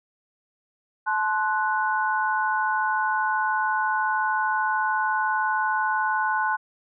sine chord, F# diminished, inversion first, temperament equal with one note detuned, 866.4 / 1046.5 / 1480 Hz, A5 / C6 / F#6, -27 / 0 / 0 cents, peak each -25 / -27 / -25 dBFS, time 1.06-6.57 s, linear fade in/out 20 ms, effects none

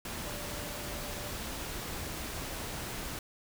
sine tone in noise, 587.3 Hz, D5, in tune, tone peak -47 dBFS, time 0.24-1.31 s, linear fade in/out 2 ms, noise pink, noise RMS -39 dBFS, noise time 0.05-3.19 s, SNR -11 dB, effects none

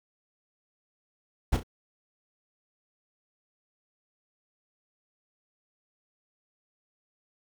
brown noise with echo, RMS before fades -23 dBFS, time 1.52-1.57 s, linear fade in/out 10 ms, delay 32 ms, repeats 2, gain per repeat -9 dB, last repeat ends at 1.634 s, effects none

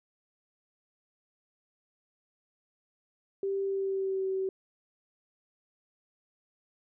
sine tone with pitch glide, 392 to 381.5 Hz, G4 to G4, 0 to -47 cents, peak -28 dBFS, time 3.43-4.49 s, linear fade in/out 2 ms, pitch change -47 cents, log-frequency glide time 3.63-4.27 s, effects none

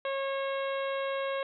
harmonic tone, 545 Hz, C#5, 29 cents flat, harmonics 1 / 2 / 3 / 4 / 5 / 6 / 7, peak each -31 / -37 / -41 / -43 / -45 / -47 / -48 dBFS, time 0.05-1.43 s, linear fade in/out 2 ms, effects none

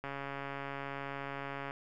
click train, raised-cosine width 0.5 ms, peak -25 dBFS, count 233, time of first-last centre 0.04-1.709 s, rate 139 Hz, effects none

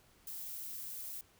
violet noise, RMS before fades -44 dBFS, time 0.27-1.21 s, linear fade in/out 2 ms, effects pink hiss -66 dBFS RMS until 1.39 s

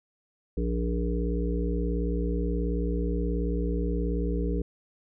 harmonic tone, 58.6 Hz, A#1, 10 cents sharp, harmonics 1 / 3 / 5 / 7 / 8, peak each -27 / -32 / -34 / -35 / -36 dBFS, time 0.57-4.62 s, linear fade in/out 5 ms, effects none

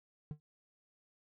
triangle tone with exponential decay, 150.4 Hz, D3, 42 cents sharp, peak -33 dBFS, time 0.31-0.4 s, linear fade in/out 0 ms, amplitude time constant 18 ms, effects none

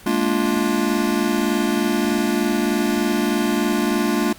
square chord, Bb dominant seventh, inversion third, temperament just, 209.8 / 233.1 / 291.4 / 349.6 Hz, Ab3 / Bb3 / D4 / F4, +18 / 0 / -13 / +2 cents, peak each -24 dBFS, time 0.06-4.33 s, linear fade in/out 5 ms, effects pink hiss -44 dBFS RMS until 4.38 s + Opus 48 kbps

